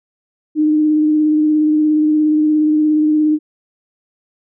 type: tone with vibrato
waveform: sine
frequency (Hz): 305.6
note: D#4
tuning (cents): -31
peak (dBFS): -10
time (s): 0.55-3.39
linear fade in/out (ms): 50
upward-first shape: sine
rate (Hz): 17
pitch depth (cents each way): 18
effects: none